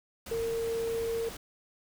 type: tone in noise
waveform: sine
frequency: 458.3 Hz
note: A#4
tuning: 29 cents flat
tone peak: -29 dBFS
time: 0.31-1.29 s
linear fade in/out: 5 ms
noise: pink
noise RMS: -43 dBFS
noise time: 0.26-1.37 s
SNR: +11 dB
effects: none